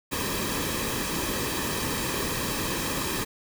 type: noise with comb filter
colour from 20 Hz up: pink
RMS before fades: -29 dBFS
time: 0.11-3.25 s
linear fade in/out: 20 ms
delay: 1.4 ms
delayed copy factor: -0.6
effects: none